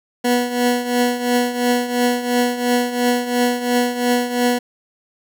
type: tone with tremolo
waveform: 20% pulse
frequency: 244.5 Hz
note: B3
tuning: 17 cents flat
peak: -8 dBFS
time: 0.24-4.59 s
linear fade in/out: 10 ms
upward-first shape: triangle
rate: 2.9 Hz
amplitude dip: 75%
effects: none